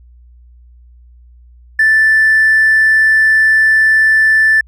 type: tone with hard clipping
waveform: sine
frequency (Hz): 1761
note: A6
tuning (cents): +1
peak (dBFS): -7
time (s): 1.79-4.61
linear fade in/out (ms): 5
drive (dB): 1
effects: added 60 Hz sine -39 dBFS peak until 4.67 s